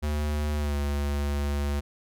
square tone with pitch glide, 74.6 to 71.81 Hz, D2 to D2, +28 to -38 cents, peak -26 dBFS, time 0.02-1.81 s, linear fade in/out 20 ms, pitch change -66 cents, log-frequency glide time 0.57-0.76 s, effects none

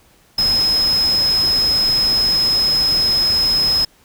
sine tone in noise, 5120 Hz, D#8, 49 cents sharp, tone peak -13 dBFS, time 0.38-3.85 s, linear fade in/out 5 ms, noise pink, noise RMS -28 dBFS, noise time 0.38-3.85 s, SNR +12 dB, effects pink hiss -53 dBFS RMS until 4.04 s

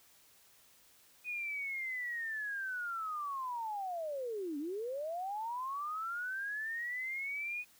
sine linear two-way sweep, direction down then up, 2489 to 277 to 2489 Hz, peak -36 dBFS, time 1.24-7.65 s, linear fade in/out 50 ms, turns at 4.58 s, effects white hiss -64 dBFS RMS until 7.79 s

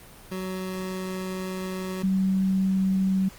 25% pulse / sine tone pair in turn, 186.6 / 190.52 Hz, F#3 / G3, +15 / -49 cents, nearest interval unison, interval 36 cents, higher second, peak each -26 / -20 dBFS, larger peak second, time 0.31-2.03 / 2.03-3.29 s, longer first, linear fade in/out 10 ms, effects pink hiss -48 dBFS RMS until 3.38 s + Opus 32 kbps

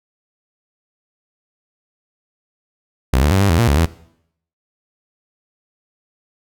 sawtooth tone with pitch steps, 64.3 / 74.1 / 95.8 / 100 / 82.6 / 117.3 / 71.1 / 82.7 Hz, C2 / D2 / G2 / G2 / E2 / A#2 / C#2 / E2, -30 / +16 / -39 / +35 / +4 / +11 / +45 / +6 cents, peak -8 dBFS, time 3.13-3.858 s, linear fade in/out 5 ms, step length 91 ms, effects noise-tail reverb RT60 0.7 s tail -19 dB re dry

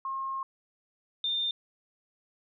sine tone pair in turn, 1073 / 3609 Hz, C6 / A7, +43 / +43 cents, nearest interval octave + major sixth, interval 2100 cents, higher second, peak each -31 / -27 dBFS, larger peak second, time 0.05-0.43 / 1.24-1.51 s, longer first, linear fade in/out 2 ms, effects none

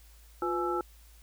sine tone cluster, 352.5 / 499.6 / 843 / 1327 Hz, F4 / B4 / G#5 / E6, +16 / +20 / +26 / +11 cents, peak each -31 / -38 / -35 / -33 dBFS, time 0.42-0.81 s, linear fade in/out 2 ms, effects added 55 Hz sine -53 dBFS peak until 1.22 s + white hiss -61 dBFS RMS until 1.22 s

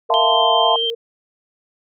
sine tone with vibrato, 460.9 Hz, A#4, 20 cents flat, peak -23 dBFS, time 0.09-0.95 s, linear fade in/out 10 ms, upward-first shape square, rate 11 Hz, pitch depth 14 cents each way
sine chord, F major seventh, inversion third, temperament equal with one note detuned, 659.3 / 698.5 / 880 / 1034.5 Hz, E5 / F5 / A5 / C6, 0 / 0 / 0 / -20 cents, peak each -19 dBFS, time 0.1-0.76 s, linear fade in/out 2 ms
sine tone, 3149 Hz, G7, 7 cents sharp, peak -18 dBFS, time 0.14-0.9 s, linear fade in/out 0 ms
effects none

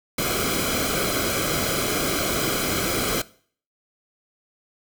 pink noise with comb filter, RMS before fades -24 dBFS, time 0.18-3.22 s, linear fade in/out 5 ms, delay 1.1 ms, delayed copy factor -0.75, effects noise-tail reverb RT60 0.5 s tail -20 dB re dry

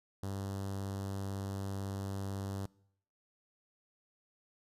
sawtooth tone with notch filter, 98 Hz, G2, in tune, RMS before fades -39 dBFS, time 0.23-2.66 s, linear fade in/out 0 ms, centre 2300 Hz, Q 0.89, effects noise-tail reverb RT60 0.7 s tail -23 dB re dry + resampled to 32000 Hz

